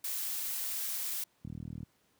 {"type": "noise", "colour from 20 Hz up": "blue", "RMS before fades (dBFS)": -36, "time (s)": [0.04, 1.24], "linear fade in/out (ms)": 5}
{"type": "click train", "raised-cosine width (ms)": 5, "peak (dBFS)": -27, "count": 16, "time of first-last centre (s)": [1.45, 1.831], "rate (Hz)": 39.4}
{"effects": ["pink hiss -71 dBFS RMS until 2.19 s", "high-pass 100 Hz 12 dB/octave"]}